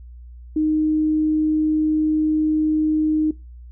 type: tone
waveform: sine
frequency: 309.3 Hz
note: D#4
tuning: 10 cents flat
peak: -16 dBFS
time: 0.56-3.31 s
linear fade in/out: 5 ms
effects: noise-tail reverb RT60 0.2 s tail -19 dB re dry + added 60 Hz sine -37 dBFS peak until 3.71 s